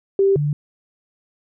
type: tone pair in turn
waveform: sine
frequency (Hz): 392 / 146.83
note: G4 / D3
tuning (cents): 0 / 0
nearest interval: octave + perfect fourth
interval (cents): 1700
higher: first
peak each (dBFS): -12 / -17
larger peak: first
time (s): 0.19-0.36 / 0.36-0.53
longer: neither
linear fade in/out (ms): 2
effects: none